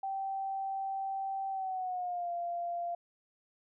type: tone with pitch glide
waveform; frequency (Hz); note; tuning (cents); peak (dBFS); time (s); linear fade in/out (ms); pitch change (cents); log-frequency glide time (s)
sine; 777 to 692.2; G5 to F5; -16 to -16; -33; 0.03-2.95; 5; -200; 1.5-2.31
effects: none